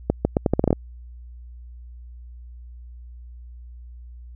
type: accelerating click train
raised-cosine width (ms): 2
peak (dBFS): -4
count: 10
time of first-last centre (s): 0.1-0.729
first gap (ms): 150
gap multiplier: 0.79
effects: added 60 Hz sine -38 dBFS peak until 4.35 s